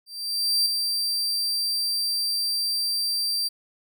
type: tone with ADSR envelope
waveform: 40% pulse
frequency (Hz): 4699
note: D8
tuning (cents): 0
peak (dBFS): -17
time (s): 0.06-3.49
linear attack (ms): 600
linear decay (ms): 3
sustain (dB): -5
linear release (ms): 18
effects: none